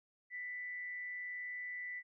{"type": "tone with amplitude modulation", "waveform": "sine", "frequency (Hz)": 1980, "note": "B6", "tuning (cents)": 4, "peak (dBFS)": -39, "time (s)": [0.3, 2.03], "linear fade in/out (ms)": 50, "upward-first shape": "sine", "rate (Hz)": 179, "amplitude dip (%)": 35, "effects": []}